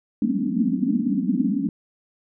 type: band-pass noise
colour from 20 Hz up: white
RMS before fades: -22 dBFS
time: 0.22-1.69 s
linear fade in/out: 2 ms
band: 180 to 290 Hz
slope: 96 dB/octave
effects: none

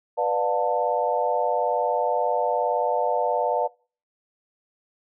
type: chord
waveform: sine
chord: B half-diminished seventh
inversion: none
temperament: just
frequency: 493.9 / 592.7 / 711.2 / 889 Hz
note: B4 / D5 / F5 / A5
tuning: 0 / +16 / +31 / +18 cents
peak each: -26 dBFS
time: 0.17-3.68 s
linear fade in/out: 20 ms
effects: noise-tail reverb RT60 0.4 s tail -24 dB re dry

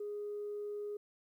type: tone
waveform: sine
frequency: 414 Hz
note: G#4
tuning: 5 cents flat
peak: -37 dBFS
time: 0-0.97 s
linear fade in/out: 5 ms
effects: tanh soft clip ceiling -34 dBFS + 12-bit

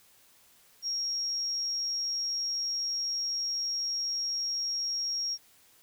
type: tone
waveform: sine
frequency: 5588 Hz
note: F8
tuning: in tune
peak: -29 dBFS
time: 0.82-5.38 s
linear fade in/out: 50 ms
effects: white hiss -61 dBFS RMS until 5.82 s

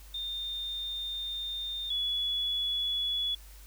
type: tone pair in turn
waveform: sine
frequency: 3630 / 3397 Hz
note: A#7 / G#7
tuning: -47 / +38 cents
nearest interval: minor second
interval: 115 cents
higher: first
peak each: -33 / -28 dBFS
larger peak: second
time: 0.14-1.9 / 1.9-3.35 s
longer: first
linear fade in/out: 5 ms
effects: added 50 Hz sine -48 dBFS peak until 3.66 s + white hiss -56 dBFS RMS until 3.66 s

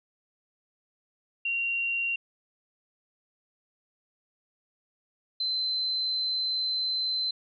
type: tone pair in turn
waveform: sine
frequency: 2758 / 4071 Hz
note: F7 / C8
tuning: -22 / -48 cents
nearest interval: perfect fifth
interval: 674 cents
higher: second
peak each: -26 dBFS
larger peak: neither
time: 1.45-2.16 / 5.4-7.31 s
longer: second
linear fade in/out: 5 ms
effects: none

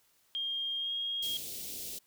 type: tone with pitch glide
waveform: sine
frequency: 3218 to 3261 Hz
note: G7 to G#7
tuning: +45 to -32 cents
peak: -32 dBFS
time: 0.35-1.37 s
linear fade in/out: 0 ms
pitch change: +23 cents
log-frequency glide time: 0.78-0.92 s
type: band-stop noise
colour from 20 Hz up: white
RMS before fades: -41 dBFS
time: 1.22-1.99 s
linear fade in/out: 10 ms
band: 540 to 2900 Hz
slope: 24 dB/octave
effects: white hiss -69 dBFS RMS until 2.06 s

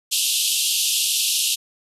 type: band-pass noise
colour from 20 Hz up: pink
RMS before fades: -21 dBFS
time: 0.11-1.56 s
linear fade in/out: 20 ms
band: 2700 to 13000 Hz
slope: 96 dB/octave
effects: none

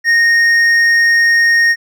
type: tone with hard clipping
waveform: triangle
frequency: 1855 Hz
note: A#6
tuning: 9 cents flat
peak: -9 dBFS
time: 0.04-1.76 s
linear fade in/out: 50 ms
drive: 9 dB
effects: none

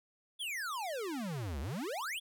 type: exponential two-way sweep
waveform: square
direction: down then up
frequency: 3520 to 63.8 to 3520 Hz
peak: -37 dBFS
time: 0.39-2.2 s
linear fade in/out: 20 ms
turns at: 1.6 s
effects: none

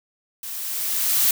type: noise with level ramp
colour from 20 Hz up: blue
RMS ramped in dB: -33 to -17 dBFS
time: 0.43-1.31 s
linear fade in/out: 2 ms
effects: none

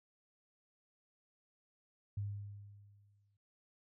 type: tone with exponential decay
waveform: sine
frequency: 101.6 Hz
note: G#2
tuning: 38 cents flat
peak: -35 dBFS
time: 2.17-3.37 s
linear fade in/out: 5 ms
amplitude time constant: 260 ms
effects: noise-tail reverb RT60 0.5 s tail -24 dB re dry

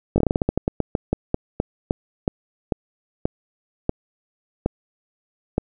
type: slowing click train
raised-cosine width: 2 ms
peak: -5 dBFS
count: 23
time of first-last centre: 0.16-5.581 s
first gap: 20 ms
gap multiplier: 1.2
effects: none

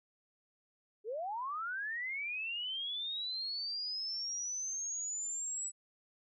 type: linear sweep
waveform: sine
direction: up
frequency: 396.9 to 7902 Hz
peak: -36 dBFS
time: 1.04-5.72 s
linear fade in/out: 50 ms
effects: none

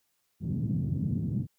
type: band-pass noise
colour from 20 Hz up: white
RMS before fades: -30 dBFS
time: 0.4-1.47 s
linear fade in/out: 50 ms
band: 100 to 190 Hz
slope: 24 dB/octave
effects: white hiss -75 dBFS RMS until 1.58 s

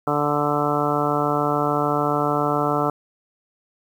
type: harmonic tone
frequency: 146.83 Hz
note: D3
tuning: in tune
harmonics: 1 / 2 / 3 / 4 / 5 / 6 / 7 / 8 / 9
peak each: -28 / -26 / -26 / -27 / -26 / -30 / -29 / -29 / -26 dBFS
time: 0.07-2.9 s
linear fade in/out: 2 ms
effects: 8-bit

